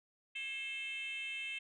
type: tone with frequency modulation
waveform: sine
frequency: 2637 Hz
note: E7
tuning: in tune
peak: -37 dBFS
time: 0.35-1.59 s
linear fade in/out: 10 ms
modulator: 490 Hz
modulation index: 1
effects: tanh soft clip ceiling -36 dBFS